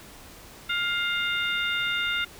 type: harmonic tone with a mistuned harmonic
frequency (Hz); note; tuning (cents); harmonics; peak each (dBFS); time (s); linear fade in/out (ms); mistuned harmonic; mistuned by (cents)
703; F5; +11; 2 / 3 / 4 / 5; -28 / -30 / -31 / -32; 0.69-2.25; 10; 5; +54
effects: pink hiss -47 dBFS RMS until 2.39 s